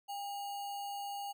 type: tone with sample-and-hold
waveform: sine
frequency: 804 Hz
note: G5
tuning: 44 cents sharp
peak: -38 dBFS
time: 0.08-1.33 s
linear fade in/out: 20 ms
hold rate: 3675 Hz
effects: none